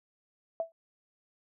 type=tone with exponential decay; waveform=sine; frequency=659.3 Hz; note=E5; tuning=in tune; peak=-25 dBFS; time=0.6-0.72 s; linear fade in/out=1 ms; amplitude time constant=24 ms; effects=none